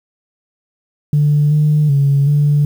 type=tone with pitch steps; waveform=sine; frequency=147.6 / 150.7 / 140.2 / 146.4 Hz; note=D3 / D3 / C#3 / D3; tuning=+9 / +45 / +20 / -5 cents; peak=-8 dBFS; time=1.13-2.65 s; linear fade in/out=2 ms; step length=380 ms; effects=tanh soft clip ceiling -5 dBFS + 7-bit